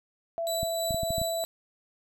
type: tone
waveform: sine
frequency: 669 Hz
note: E5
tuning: 25 cents sharp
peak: -28 dBFS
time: 0.38-1.44 s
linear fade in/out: 0 ms
type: tone with tremolo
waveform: 20% pulse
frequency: 3951 Hz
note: B7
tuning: in tune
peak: -26 dBFS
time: 0.47-1.45 s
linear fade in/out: 0 ms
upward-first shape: sine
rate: 3.1 Hz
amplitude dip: 40%
type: clicks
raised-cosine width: 5 ms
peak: -22 dBFS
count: 7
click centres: 0.631 / 0.908 / 0.945 / 1.033 / 1.106 / 1.182 / 1.216 s
effects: none